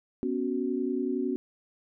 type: chord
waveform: sine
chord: B suspended second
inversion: none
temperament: just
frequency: 246.9 / 277.8 / 370.4 Hz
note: B3 / C#4 / F#4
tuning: 0 / +4 / +2 cents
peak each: -31 dBFS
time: 0.23-1.36 s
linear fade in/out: 0 ms
effects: none